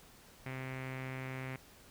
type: tone with low-pass filter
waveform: sawtooth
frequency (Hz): 130.81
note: C3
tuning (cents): 0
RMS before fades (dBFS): -42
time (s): 0.46-1.56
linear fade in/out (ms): 2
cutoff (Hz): 2200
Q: 4.2
effects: pink hiss -59 dBFS RMS until 1.9 s